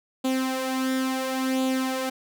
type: tone with flanger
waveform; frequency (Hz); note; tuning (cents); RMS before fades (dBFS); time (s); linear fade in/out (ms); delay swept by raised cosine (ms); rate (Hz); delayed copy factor
sawtooth; 261.4; C4; -1; -26; 0.24-2.1; 10; 0.27 to 3.27; 0.72; +0.6
effects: none